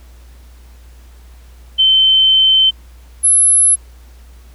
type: tone pair in turn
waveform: sine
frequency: 3085 / 10994 Hz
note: G7 / F9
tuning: -28 / -28 cents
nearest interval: octave + minor seventh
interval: 2200 cents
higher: second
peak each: -7 dBFS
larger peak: neither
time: 1.78-2.71 / 3.23-3.76 s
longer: first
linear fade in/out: 20 ms
effects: added 60 Hz sine -37 dBFS peak until 4.54 s + pink hiss -50 dBFS RMS until 4.54 s